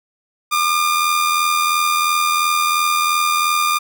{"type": "tone with amplitude modulation", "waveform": "sawtooth", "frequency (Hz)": 1204, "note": "D6", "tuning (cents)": 43, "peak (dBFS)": -9, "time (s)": [0.51, 3.79], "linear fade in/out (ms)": 20, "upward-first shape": "sine", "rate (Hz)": 82.9, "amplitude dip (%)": 45, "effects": []}